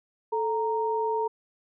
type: tone pair together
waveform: sine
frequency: 438.7 / 929.6 Hz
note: A4 / A#5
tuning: -5 / -5 cents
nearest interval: octave + minor second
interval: 1300 cents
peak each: -27 dBFS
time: 0.32-1.28 s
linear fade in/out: 10 ms
effects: none